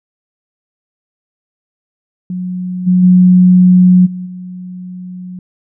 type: tone with level steps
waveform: sine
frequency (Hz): 181.8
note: F#3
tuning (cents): -30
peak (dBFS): -17 / -6 / -3 / -20 / -24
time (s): 2.3-5.39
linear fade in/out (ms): 2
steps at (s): 2.86 / 3.02 / 4.05 / 4.25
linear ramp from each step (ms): 20
effects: none